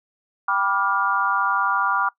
sine chord, G dominant seventh, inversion none, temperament just, 784 / 980 / 1176 / 1411.2 Hz, G5 / B5 / D6 / F6, 0 / -14 / +2 / +18 cents, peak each -27 / -25 / -22 / -23 dBFS, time 0.48-2.09 s, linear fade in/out 5 ms, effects noise-tail reverb RT60 0.1 s tail -21 dB re dry

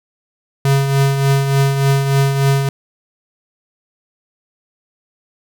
square tone with tremolo, 137.7 Hz, C#3, 11 cents flat, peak -10 dBFS, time 0.65-2.69 s, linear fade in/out 2 ms, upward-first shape triangle, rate 3.4 Hz, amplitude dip 55%, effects 8-bit

